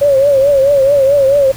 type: tone with vibrato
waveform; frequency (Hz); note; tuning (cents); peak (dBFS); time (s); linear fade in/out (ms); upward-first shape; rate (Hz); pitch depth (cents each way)
sine; 554.4; C#5; 0; -6; 0.01-1.52; 10; triangle; 4.6; 95
effects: added 113 Hz sine -33 dBFS peak until 1.56 s + pink hiss -32 dBFS RMS until 1.56 s